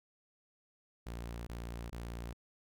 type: tone bursts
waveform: sawtooth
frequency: 58.27 Hz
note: A#1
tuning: in tune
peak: -37 dBFS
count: 3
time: 1.06-2.332 s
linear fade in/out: 10 ms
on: 410 ms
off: 21 ms
effects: none